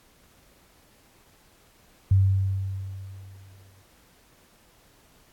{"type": "tone with exponential decay", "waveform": "sine", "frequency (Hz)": 96.4, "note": "G2", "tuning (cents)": -28, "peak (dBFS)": -14, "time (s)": [2.11, 3.82], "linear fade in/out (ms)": 5, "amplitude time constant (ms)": 370, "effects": ["pink hiss -59 dBFS RMS until 5.32 s", "AAC 64 kbps"]}